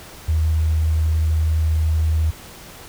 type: tone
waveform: sine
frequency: 79.1 Hz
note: D#2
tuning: 29 cents sharp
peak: -15 dBFS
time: 0.28-2.31 s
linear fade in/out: 10 ms
effects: pink hiss -40 dBFS RMS until 2.88 s